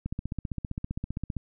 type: click train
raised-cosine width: 5 ms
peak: -19 dBFS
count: 21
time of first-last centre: 0.06-1.367 s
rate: 15.3 Hz
effects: none